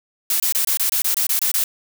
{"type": "noise bursts", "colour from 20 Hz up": "blue", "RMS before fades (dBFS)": -19, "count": 11, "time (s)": [0.3, 1.64], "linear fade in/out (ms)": 2, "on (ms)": 100, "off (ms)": 24, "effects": []}